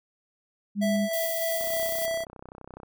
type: tone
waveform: sine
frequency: 203.6 Hz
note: G#3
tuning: 34 cents flat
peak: -23 dBFS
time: 0.75-1.09 s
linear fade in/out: 50 ms
type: tone with tremolo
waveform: square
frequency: 659.3 Hz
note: E5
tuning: in tune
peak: -27 dBFS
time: 0.81-2.25 s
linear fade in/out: 20 ms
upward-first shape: square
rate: 3.3 Hz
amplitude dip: 25%
type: noise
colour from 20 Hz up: violet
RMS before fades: -33 dBFS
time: 1.13-2.06 s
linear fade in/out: 5 ms
type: click train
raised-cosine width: 1 ms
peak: -29 dBFS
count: 40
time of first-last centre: 1.61-2.833 s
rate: 31.9 Hz
effects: none